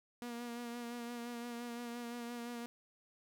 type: tone with vibrato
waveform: sawtooth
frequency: 238.2 Hz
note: A#3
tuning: 38 cents sharp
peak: -38 dBFS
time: 0.22-2.66 s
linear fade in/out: 0 ms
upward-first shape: sine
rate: 5.8 Hz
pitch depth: 28 cents each way
effects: none